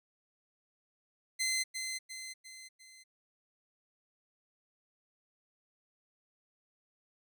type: tone with echo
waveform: 15% pulse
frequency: 2062 Hz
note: C7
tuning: 26 cents flat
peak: -24 dBFS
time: 1.39-1.64 s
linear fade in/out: 20 ms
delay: 350 ms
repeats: 4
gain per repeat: -6 dB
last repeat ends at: 3.04 s
effects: none